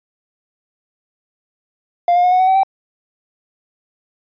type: tone with pitch steps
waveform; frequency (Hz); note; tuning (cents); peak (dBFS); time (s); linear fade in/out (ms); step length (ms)
triangle; 698.5 / 710.7 / 723.1 / 735.8 / 748.6 / 761.7 / 775; F5 / F5 / F#5 / F#5 / F#5 / G5 / G5; 0 / +30 / -40 / -10 / +20 / -50 / -20; -7; 2.08-2.633; 2; 79
effects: tanh soft clip ceiling -5 dBFS + resampled to 11025 Hz